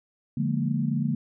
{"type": "chord", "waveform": "sine", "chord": "Bb dominant seventh", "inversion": "first", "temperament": "just", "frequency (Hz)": [145.68, 174.81, 209.8, 233.1], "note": ["D3", "F3", "Ab3", "Bb3"], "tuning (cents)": [-14, 2, 18, 0], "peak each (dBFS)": [-27, -31, -30, -28], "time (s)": [0.37, 1.15], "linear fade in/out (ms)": 5, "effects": []}